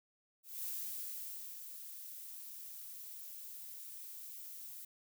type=noise with ADSR envelope; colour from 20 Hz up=violet; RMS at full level=-41 dBFS; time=0.43-4.85 s; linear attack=210 ms; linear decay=960 ms; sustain=-8 dB; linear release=4 ms; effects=none